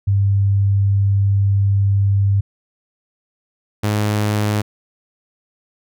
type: tone pair in turn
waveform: sine / sawtooth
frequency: 99.3 / 105.03 Hz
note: G2 / G#2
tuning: +23 / +20 cents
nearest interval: minor second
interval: 97 cents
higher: second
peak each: -12 dBFS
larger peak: neither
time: 0.07-2.41 / 3.83-4.62 s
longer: first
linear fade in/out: 10 ms
effects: none